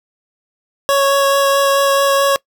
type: tone with vibrato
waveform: 25% pulse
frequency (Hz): 554.4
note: C#5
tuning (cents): 0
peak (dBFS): -7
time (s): 0.89-2.36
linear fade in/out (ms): 0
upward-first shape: sine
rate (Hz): 4.6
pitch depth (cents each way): 9
effects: noise-tail reverb RT60 0.1 s tail -22 dB re dry